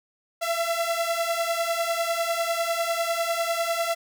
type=beating tone pair; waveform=sawtooth; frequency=668 / 678 Hz; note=E5 / E5; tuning=+23 / +49 cents; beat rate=10 Hz; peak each=-23 dBFS; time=0.41-3.95 s; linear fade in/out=20 ms; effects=none